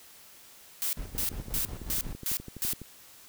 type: noise bursts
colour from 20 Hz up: blue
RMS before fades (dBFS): -30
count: 6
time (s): 0.82-2.73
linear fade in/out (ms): 0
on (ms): 110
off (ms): 250
type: noise with tremolo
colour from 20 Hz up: brown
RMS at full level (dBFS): -37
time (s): 0.97-2.13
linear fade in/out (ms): 2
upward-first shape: square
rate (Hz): 5.6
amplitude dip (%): 60
type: click train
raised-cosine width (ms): 3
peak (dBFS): -28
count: 21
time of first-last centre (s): 1.15-2.817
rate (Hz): 12
effects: white hiss -53 dBFS RMS until 3.28 s